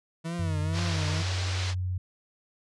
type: tone with vibrato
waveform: 40% pulse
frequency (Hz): 161.6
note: E3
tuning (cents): -34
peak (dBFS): -30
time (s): 0.24-1.23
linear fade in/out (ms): 20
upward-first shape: triangle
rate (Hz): 2.1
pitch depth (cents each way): 130
type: tone with pitch glide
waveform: sine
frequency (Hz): 92.5 to 91.49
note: F#2 to F#2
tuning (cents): 0 to -19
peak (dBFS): -27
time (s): 0.39-1.98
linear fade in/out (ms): 5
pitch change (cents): -19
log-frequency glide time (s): 0.89-1.86
type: band-pass noise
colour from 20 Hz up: white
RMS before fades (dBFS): -36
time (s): 0.72-1.75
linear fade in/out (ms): 50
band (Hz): 280 to 5500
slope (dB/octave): 24
effects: resampled to 24000 Hz